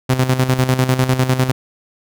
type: tone with tremolo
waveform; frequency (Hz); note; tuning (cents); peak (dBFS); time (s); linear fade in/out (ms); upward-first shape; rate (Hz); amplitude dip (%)
sawtooth; 129; C3; -24; -7; 0.09-1.52; 10; square; 10; 65
effects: none